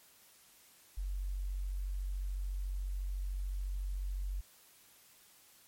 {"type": "tone", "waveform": "sine", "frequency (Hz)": 46.94, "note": "F#1", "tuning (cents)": 26, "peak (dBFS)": -34, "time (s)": [0.97, 4.41], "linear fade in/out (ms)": 10, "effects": ["white hiss -62 dBFS RMS until 5.67 s", "MP3 64 kbps"]}